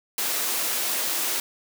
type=high-pass noise; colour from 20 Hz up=white; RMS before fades=-26 dBFS; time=0.18-1.4 s; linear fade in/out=2 ms; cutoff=250 Hz; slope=24 dB/octave; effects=none